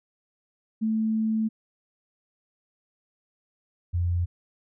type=tone pair in turn; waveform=sine; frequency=220 / 87.31 Hz; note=A3 / F2; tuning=0 / 0 cents; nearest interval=octave + major third; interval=1600 cents; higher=first; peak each=-22 / -22 dBFS; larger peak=neither; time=0.81-1.49 / 3.93-4.26 s; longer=first; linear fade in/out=20 ms; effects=none